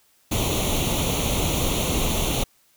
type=noise with comb filter; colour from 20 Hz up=pink; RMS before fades=-23 dBFS; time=0.31-2.44 s; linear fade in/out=10 ms; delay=0.3 ms; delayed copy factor=+0.8; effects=white hiss -61 dBFS RMS until 2.76 s